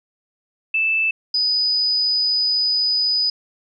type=tone pair in turn; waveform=sine; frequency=2637 / 4978 Hz; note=E7 / D#8; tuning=0 / 0 cents; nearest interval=major seventh; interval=1100 cents; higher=second; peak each=-16 dBFS; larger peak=neither; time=0.74-1.11 / 1.34-3.3 s; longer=second; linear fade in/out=5 ms; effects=none